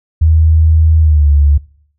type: tone with pitch glide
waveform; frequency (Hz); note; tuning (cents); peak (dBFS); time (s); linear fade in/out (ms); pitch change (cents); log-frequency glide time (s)
sine; 79.6 to 72.16; D#2 to D2; +40 to -30; -5; 0.21-1.58; 10; -170; 1-1.29
effects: noise-tail reverb RT60 0.6 s tail -22 dB re dry